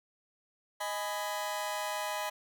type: chord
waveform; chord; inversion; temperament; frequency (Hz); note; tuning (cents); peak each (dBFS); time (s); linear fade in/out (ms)
sawtooth; G# minor; second; just; 623 / 830.6 / 996.7; D#5 / G#5 / B5; +2 / 0 / +16; -34; 0.8-2.3; 10
effects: none